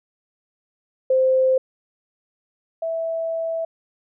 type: tone pair in turn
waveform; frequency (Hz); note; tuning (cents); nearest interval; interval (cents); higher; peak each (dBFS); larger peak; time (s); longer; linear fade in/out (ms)
sine; 521 / 656.4; C5 / E5; -7 / -8; major third; 399; second; -14 / -22; first; 1.1-1.58 / 2.82-3.65; second; 5
effects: none